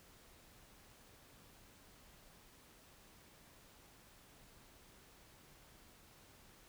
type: silence
effects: pink hiss -63 dBFS RMS until 6.68 s